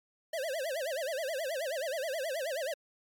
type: tone with vibrato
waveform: square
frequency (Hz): 587.3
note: D5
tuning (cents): 0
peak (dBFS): -33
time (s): 0.33-2.74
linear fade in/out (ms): 5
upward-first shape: sine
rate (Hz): 9.4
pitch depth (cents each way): 240
effects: MP3 96 kbps